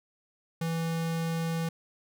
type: tone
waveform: square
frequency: 164.81 Hz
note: E3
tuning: in tune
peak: -29 dBFS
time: 0.61-1.69 s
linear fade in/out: 5 ms
effects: none